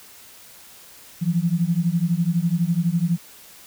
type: beating tone pair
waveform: sine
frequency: 164.81 / 176.81 Hz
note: E3 / F3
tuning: 0 / +22 cents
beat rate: 12 Hz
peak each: -21 dBFS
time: 1.21-3.18 s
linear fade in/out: 20 ms
effects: white hiss -46 dBFS RMS until 3.66 s